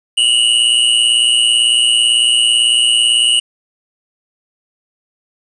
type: tone pair together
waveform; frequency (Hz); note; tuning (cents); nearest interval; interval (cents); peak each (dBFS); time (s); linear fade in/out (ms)
square; 2842 / 2960; F7 / F#7; +30 / 0; minor second; 70; -13; 0.17-3.4; 10
effects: resampled to 24000 Hz + 7-bit